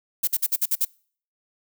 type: noise bursts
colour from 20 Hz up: violet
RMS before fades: -21 dBFS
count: 7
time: 0.23-0.851 s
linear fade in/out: 10 ms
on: 45 ms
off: 51 ms
effects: noise-tail reverb RT60 0.5 s tail -26 dB re dry